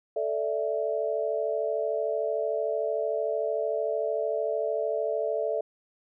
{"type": "chord", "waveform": "sine", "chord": "A suspended fourth", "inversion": "none", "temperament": "just", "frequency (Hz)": [440, 586.7, 660], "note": ["A4", "D5", "E5"], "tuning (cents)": [0, -2, 2], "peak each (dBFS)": -30, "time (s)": [0.16, 5.61], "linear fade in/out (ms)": 5, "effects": []}